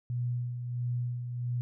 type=tone with tremolo; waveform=sine; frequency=122 Hz; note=B2; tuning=21 cents flat; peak=-28 dBFS; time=0.1-1.61 s; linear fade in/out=0 ms; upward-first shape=sine; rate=1.5 Hz; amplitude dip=50%; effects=none